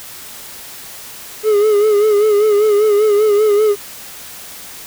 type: tone with vibrato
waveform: triangle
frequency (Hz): 420.1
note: G#4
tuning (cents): +20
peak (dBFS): -7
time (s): 1.43-3.76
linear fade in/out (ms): 50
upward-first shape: sine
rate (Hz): 5.1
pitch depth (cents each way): 62
effects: white hiss -33 dBFS RMS until 4.86 s